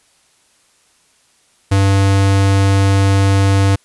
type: tone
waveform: square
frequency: 98 Hz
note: G2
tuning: in tune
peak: -10 dBFS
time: 1.71-3.76 s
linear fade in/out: 10 ms
effects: white hiss -55 dBFS RMS until 3.84 s + resampled to 24000 Hz